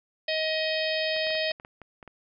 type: harmonic tone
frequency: 630 Hz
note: D#5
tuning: 21 cents sharp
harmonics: 1 / 3 / 4 / 5 / 6 / 7 / 8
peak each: -28 / -33 / -34 / -35 / -36 / -36 / -37 dBFS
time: 0.28-1.52 s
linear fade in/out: 5 ms
type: clicks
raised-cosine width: 0.5 ms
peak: -30 dBFS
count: 10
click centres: 1.164 / 1.269 / 1.305 / 1.352 / 1.511 / 1.599 / 1.649 / 1.817 / 2.028 / 2.077 s
effects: none